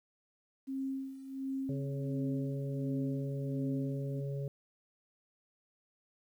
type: tone with tremolo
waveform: sine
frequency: 268.2 Hz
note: C4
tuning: 43 cents sharp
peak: -33 dBFS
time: 0.67-4.21 s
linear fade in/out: 20 ms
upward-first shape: sine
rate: 1.4 Hz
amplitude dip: 75%
type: harmonic tone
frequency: 139.2 Hz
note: C#3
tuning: 8 cents sharp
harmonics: 1 / 3 / 4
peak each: -35 / -44 / -46 dBFS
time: 1.69-4.48 s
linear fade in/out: 2 ms
effects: 11-bit